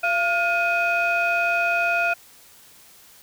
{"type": "tone cluster", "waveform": "sine", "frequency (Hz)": [686, 1422, 2504], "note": ["F5", "F6", "D#7"], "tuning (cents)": [-31, 31, 10], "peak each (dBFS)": -22, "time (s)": [0.03, 2.14], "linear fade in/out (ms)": 10, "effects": ["tanh soft clip ceiling -13 dBFS", "white hiss -50 dBFS RMS until 3.22 s"]}